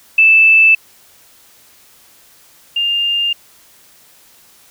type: tone pair in turn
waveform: sine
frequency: 2637 / 2805 Hz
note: E7 / F7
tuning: 0 / +7 cents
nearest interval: minor second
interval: 107 cents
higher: second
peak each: -5 / -13 dBFS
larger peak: first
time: 0.18-0.75 / 2.76-3.33 s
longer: neither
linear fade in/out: 5 ms
effects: white hiss -47 dBFS RMS until 4.7 s